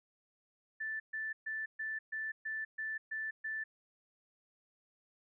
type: tone bursts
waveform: sine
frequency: 1760 Hz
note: A6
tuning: in tune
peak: -36 dBFS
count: 9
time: 0.8-3.64 s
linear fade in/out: 10 ms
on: 200 ms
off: 130 ms
effects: none